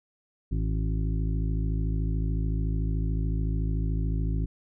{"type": "harmonic tone with a mistuned harmonic", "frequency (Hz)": 53.7, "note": "A1", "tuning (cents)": -41, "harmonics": [1, 2, 3, 5, 6, 7], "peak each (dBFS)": [-26, -31, -33, -38, -45, -46], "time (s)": [0.51, 4.46], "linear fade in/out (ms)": 10, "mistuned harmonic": 7, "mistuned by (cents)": -19, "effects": []}